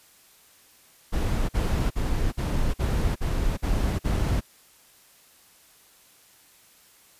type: noise bursts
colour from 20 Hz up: brown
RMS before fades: -24 dBFS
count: 8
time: 1.12-4.409 s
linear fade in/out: 20 ms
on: 370 ms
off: 47 ms
effects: white hiss -56 dBFS RMS until 7.19 s + resampled to 32000 Hz